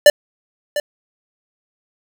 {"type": "tone with echo", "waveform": "square", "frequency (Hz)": 589, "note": "D5", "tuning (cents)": 5, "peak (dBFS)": -4, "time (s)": [0.06, 0.1], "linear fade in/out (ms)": 2, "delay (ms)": 700, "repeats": 1, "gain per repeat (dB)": -14, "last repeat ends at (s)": 0.8, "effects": []}